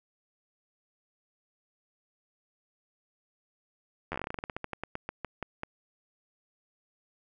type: slowing click train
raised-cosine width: 0.5 ms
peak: -19 dBFS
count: 23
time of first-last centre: 4.12-5.634 s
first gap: 11 ms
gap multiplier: 1.15
effects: none